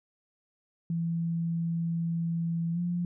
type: tone with pitch glide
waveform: sine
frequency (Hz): 167.2 to 174.8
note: E3 to F3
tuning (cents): +25 to +2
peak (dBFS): -27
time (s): 0.9-3.05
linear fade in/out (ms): 2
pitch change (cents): +77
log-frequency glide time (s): 2.73-2.79
effects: none